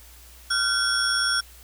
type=tone cluster; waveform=sine; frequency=1391 / 1509 / 3356 / 5500 / 9230 Hz; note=F6 / F#6 / G#7 / F8 / D9; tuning=-7 / +34 / +17 / -27 / -31 cents; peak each=-26 / -27 / -31 / -24 / -32 dBFS; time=0.5-1.41 s; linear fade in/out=10 ms; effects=added 60 Hz sine -48 dBFS peak until 1.63 s + white hiss -50 dBFS RMS until 1.63 s